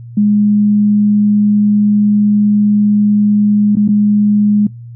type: tone with dropouts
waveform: sine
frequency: 207.7 Hz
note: G#3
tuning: in tune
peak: -7 dBFS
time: 0.17-4.67 s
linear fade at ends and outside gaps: 5 ms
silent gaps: 3.755-3.768 / 3.879-3.887 s
effects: noise-tail reverb RT60 0.2 s tail -24 dB re dry + added 118 Hz sine -28 dBFS peak until 4.95 s